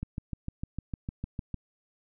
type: click train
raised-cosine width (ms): 5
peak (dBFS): -21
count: 11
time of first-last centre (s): 0.03-1.543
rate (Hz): 6.61
effects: none